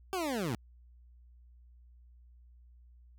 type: linear sweep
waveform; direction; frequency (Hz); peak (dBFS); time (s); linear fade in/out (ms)
20% pulse; down; 392 to 100.6; -27; 0.13-0.55; 0
effects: added 60 Hz sine -55 dBFS peak until 3.18 s